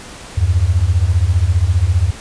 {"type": "beating tone pair", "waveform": "sine", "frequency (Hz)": [79.9, 94.9], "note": ["D#2", "F#2"], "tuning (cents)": [47, 44], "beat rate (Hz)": 15, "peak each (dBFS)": [-14, -13], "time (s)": [0.37, 2.11], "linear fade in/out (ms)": 10, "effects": ["pink hiss -34 dBFS RMS until 2.2 s", "resampled to 22050 Hz"]}